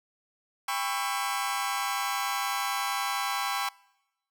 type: chord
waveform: sawtooth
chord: C# half-diminished seventh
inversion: second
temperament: just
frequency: 798.3 / 997.9 / 1108.7 / 1330.5 Hz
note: G5 / B5 / C#6 / E6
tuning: +31 / +18 / 0 / +16 cents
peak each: -29 / -31 / -29 / -33 dBFS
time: 0.68-3.69 s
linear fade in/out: 5 ms
effects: noise-tail reverb RT60 1.0 s tail -25 dB re dry

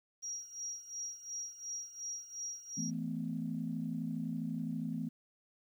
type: tone with tremolo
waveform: sine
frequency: 5690 Hz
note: F8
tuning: 31 cents sharp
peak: -37 dBFS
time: 0.22-2.91 s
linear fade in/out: 20 ms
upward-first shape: sine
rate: 2.8 Hz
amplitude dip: 80%
type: chord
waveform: sine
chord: E suspended fourth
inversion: none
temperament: equal with one note detuned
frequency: 164.81 / 220 / 252.1 Hz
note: E3 / A3 / B3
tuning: 0 / 0 / +36 cents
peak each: -39 dBFS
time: 2.77-5.09 s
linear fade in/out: 10 ms
effects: tanh soft clip ceiling -25 dBFS + 11-bit

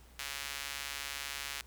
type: tone with high-pass filter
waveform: sawtooth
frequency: 140 Hz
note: C#3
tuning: 18 cents sharp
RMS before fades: -41 dBFS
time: 0.19-1.61 s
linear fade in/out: 0 ms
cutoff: 2100 Hz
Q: 0.83
effects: added 60 Hz sine -56 dBFS peak until 1.66 s + pink hiss -62 dBFS RMS until 1.66 s

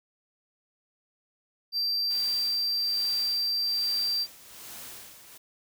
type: tone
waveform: triangle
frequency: 4699 Hz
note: D8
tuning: in tune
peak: -24 dBFS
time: 1.72-4.27 s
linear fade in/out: 50 ms
type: noise with tremolo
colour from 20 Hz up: white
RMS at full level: -42 dBFS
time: 2.1-5.38 s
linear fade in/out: 10 ms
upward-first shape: sine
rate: 1.2 Hz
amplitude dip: 65%
effects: none

